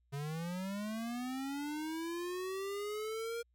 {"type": "linear sweep", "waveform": "square", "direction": "up", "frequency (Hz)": [137.4, 471.6], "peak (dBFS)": -38, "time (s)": [0.12, 3.43], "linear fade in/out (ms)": 20, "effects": ["added 60 Hz sine -70 dBFS peak until 3.54 s"]}